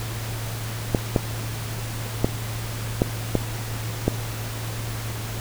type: clicks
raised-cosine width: 2 ms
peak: -4 dBFS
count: 6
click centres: 0.948 / 1.162 / 2.245 / 3.019 / 3.353 / 4.08 s
effects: added 112 Hz sine -29 dBFS peak until 5.4 s + pink hiss -34 dBFS RMS until 5.4 s